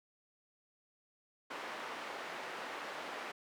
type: band-pass noise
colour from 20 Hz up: white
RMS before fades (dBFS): -44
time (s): 1.5-3.32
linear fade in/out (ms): 10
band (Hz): 350 to 1700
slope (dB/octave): 12
effects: none